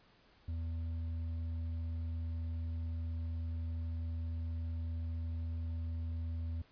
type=tone with hard clipping; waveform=sine; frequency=82.4 Hz; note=E2; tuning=in tune; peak=-37 dBFS; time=0.48-6.62 s; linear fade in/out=5 ms; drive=4 dB; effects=pink hiss -66 dBFS RMS until 6.71 s + resampled to 11025 Hz